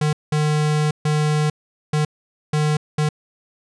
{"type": "tone bursts at uneven times", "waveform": "square", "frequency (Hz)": 151.4, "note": "D#3", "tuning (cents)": -47, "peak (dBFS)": -17, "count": 6, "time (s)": [[0.01, 0.13], [0.32, 0.91], [1.05, 1.5], [1.93, 2.05], [2.53, 2.77], [2.98, 3.09]], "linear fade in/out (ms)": 5, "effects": ["resampled to 22050 Hz"]}